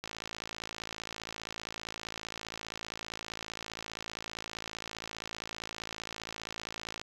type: click train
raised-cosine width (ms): 0.2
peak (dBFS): -21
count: 386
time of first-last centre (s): 0.04-7.015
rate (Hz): 55.2
effects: 8-bit